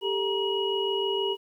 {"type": "tone cluster", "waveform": "sine", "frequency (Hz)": [393.2, 439.6, 944, 2906], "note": ["G4", "A4", "A#5", "F#7"], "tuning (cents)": [5, -2, 22, -32], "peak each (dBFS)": [-27, -33, -34, -30], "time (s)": [0.01, 1.37], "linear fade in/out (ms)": 50, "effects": ["10-bit"]}